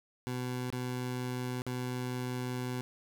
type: tone with dropouts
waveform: 20% pulse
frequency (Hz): 125.4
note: B2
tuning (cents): +27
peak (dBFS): -29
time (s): 0.27-2.81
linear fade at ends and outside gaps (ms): 0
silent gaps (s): 0.702-0.726 / 1.619-1.666
effects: none